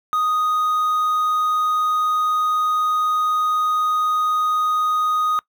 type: tone with quantisation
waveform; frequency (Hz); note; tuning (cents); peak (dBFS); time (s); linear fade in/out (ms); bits
triangle; 1244; D#6; -1; -15; 0.13-5.39; 0; 7
effects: noise-tail reverb RT60 0.1 s tail -22 dB re dry